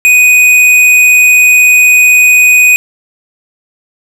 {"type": "tone with tanh clipping", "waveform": "triangle", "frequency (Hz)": 2489, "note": "D#7", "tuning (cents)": 0, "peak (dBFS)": -4, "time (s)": [0.05, 2.76], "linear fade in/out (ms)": 0, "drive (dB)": 17, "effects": []}